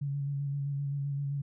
sine tone with vibrato, 140.9 Hz, C#3, 29 cents sharp, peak -30 dBFS, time 0.01-1.42 s, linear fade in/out 10 ms, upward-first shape square, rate 7.7 Hz, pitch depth 20 cents each way, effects none

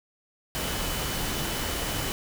sine tone in noise, 3000 Hz, F#7, 23 cents sharp, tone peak -40 dBFS, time 0.55-2.12 s, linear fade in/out 0 ms, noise pink, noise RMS -30 dBFS, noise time 0.55-2.12 s, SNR -13 dB, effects none

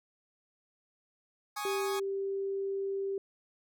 sawtooth chord, Ab suspended fourth, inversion none, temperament equal, 830.6 / 1108.7 / 1244.5 Hz, Ab5 / Db6 / Eb6, 0 / 0 / 0 cents, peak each -34 / -37 / -36 dBFS, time 1.56-2 s, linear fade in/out 10 ms
sine tone, 392 Hz, G4, in tune, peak -31 dBFS, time 1.65-3.18 s, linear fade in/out 2 ms
effects none

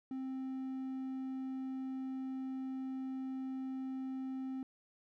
triangle tone, 263 Hz, C4, 9 cents sharp, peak -36 dBFS, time 0.11-4.63 s, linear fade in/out 2 ms, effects none

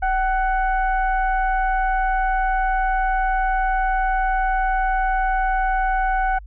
sine tone with frequency modulation, 760 Hz, F#5, 46 cents sharp, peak -17 dBFS, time 0.02-6.39 s, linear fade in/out 10 ms, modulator 730 Hz, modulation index 0.89, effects added 50 Hz sine -36 dBFS peak until 6.46 s

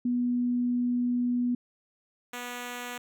sine / 5% pulse tone pair in turn, 244.5 / 244.5 Hz, B3 / B3, -17 / -17 cents, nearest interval unison, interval 0 cents, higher neither, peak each -24 dBFS, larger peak neither, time 0.05-1.55 / 2.33-2.98 s, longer first, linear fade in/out 5 ms, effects none

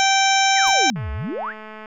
harmonic tone, 779 Hz, G5, 11 cents flat, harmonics 1 / 2 / 3 / 4 / 5 / 7 / 8 / 9, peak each -17 / -23 / -22 / -26 / -25 / -25 / -26 / -31 dBFS, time 0-0.9 s, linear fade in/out 0 ms
sine exponential two-way sweep, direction down then up, 2451 to 62.2 to 2160 Hz, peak -24 dBFS, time 0.54-1.54 s, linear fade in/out 50 ms, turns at 1.12 s
pink noise with exponential decay, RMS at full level -34 dBFS, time 0.67-0.82 s, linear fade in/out 2 ms, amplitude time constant 32 ms
click train, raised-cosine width 0.5 ms, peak -23 dBFS, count 195, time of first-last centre 0.96-1.858 s, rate 216 Hz
effects none

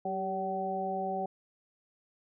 harmonic tone with a mistuned harmonic, 190 Hz, F#3, 46 cents sharp, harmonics 1 / 2 / 3 / 4, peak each -39 / -38 / -38 / -33 dBFS, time 0.05-1.26 s, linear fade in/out 5 ms, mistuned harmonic 2, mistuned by +40 cents, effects none

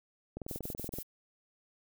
click train, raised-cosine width 2 ms, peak -26 dBFS, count 14, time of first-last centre 0.37-0.986 s, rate 21.1 Hz
violet noise bursts, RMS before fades -43 dBFS, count 4, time 0.48-1.031 s, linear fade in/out 10 ms, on 110 ms, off 37 ms
effects none

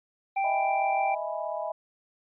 square tone, 784 Hz, G5, in tune, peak -25 dBFS, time 0.36-1.15 s, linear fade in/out 10 ms
sine chord, E major seventh, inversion third, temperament equal, 622.3 / 659.3 / 830.6 / 987.8 Hz, D#5 / E5 / G#5 / B5, 0 / 0 / 0 / 0 cents, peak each -34 / -34 / -36 / -38 dBFS, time 0.44-1.72 s, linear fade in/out 5 ms
effects resampled to 8000 Hz

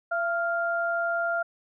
sine tone pair together, 677.8 / 1396.9 Hz, E5 / F6, +48 / 0 cents, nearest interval octave + minor second, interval 1252 cents, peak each -27 dBFS, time 0.11-1.43 s, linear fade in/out 10 ms, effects none

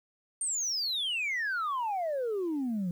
sine exponential sweep, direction down, 8940 to 169.1 Hz, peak -27 dBFS, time 0.41-2.91 s, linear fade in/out 2 ms, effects tanh soft clip ceiling -27 dBFS + 10-bit

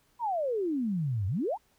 sine exponential two-way sweep, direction down then up, 1000 to 90 to 1000 Hz, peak -27 dBFS, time 0.19-1.58 s, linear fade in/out 50 ms, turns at 1.27 s, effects pink hiss -68 dBFS RMS until 1.78 s

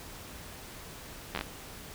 slowing click train, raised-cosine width 0.3 ms, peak -16 dBFS, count 5, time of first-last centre 1.35-1.411 s, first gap 11 ms, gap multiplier 1.22, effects pink hiss -46 dBFS RMS until 1.94 s

